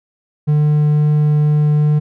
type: tone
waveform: triangle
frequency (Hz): 149.8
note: D3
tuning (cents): +35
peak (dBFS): -8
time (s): 0.47-2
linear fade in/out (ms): 20
effects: none